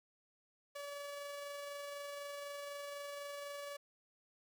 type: tone with amplitude modulation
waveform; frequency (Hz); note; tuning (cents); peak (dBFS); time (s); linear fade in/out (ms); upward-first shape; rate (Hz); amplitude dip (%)
sawtooth; 572; D5; -46; -39; 0.75-3.77; 10; sine; 24; 25
effects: 13-bit